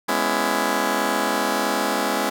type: chord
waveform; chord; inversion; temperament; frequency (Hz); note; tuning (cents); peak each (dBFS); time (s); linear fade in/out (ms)
10% pulse; C# minor seventh; second; just; 207.9 / 249.5 / 277.2 / 332.6; G#3 / B3 / C#4 / E4; +2 / +18 / 0 / +16; -18; 0.08-2.3; 10
effects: none